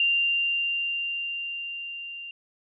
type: tone with level ramp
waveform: sine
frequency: 2783 Hz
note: F7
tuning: 7 cents flat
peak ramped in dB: -19 to -36 dBFS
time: 0-2.31 s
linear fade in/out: 2 ms
effects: none